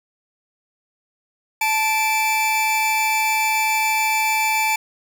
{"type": "tone pair together", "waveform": "45% pulse", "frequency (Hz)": [874, 2333], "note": ["A5", "D7"], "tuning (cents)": [-12, -12], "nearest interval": "octave + perfect fourth", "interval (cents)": 1700, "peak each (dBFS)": -20, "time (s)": [1.61, 4.76], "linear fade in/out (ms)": 5, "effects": []}